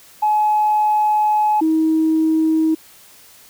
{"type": "tone pair in turn", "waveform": "sine", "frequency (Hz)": [849, 318], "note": ["G#5", "D#4"], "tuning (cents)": [38, 38], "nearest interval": "octave + perfect fourth", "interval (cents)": 1700, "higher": "first", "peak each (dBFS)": -12, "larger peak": "neither", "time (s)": [[0.22, 1.61], [1.61, 2.75]], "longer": "first", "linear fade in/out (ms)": 10, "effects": ["tanh soft clip ceiling -8 dBFS", "white hiss -46 dBFS RMS until 3.49 s"]}